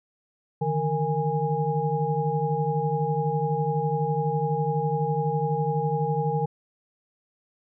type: tone cluster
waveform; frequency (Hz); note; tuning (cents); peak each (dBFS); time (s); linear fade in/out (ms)
sine; 147.1 / 159.1 / 462.5 / 823; D3 / D#3 / A#4 / G#5; +3 / +39 / -14 / -16; -28; 0.61-6.46; 10
effects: none